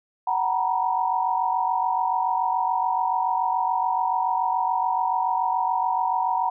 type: tone cluster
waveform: sine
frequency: 749 / 920 / 967 Hz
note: F#5 / A#5 / B5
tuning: +21 / -23 / -37 cents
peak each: -25 dBFS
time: 0.27-6.5 s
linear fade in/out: 5 ms
effects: none